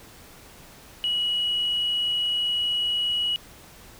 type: tone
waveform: sine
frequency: 2918 Hz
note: F#7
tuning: 25 cents flat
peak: -21 dBFS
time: 1.04-3.36 s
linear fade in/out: 0 ms
effects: tanh soft clip ceiling -18 dBFS + pink hiss -48 dBFS RMS until 3.99 s